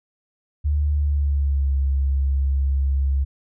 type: tone with pitch glide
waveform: sine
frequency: 73.6 to 68.28 Hz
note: D2 to C#2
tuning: +4 to -26 cents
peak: -17 dBFS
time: 0.64-3.25 s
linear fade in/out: 20 ms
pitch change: -130 cents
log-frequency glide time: 0.92-1.74 s
effects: none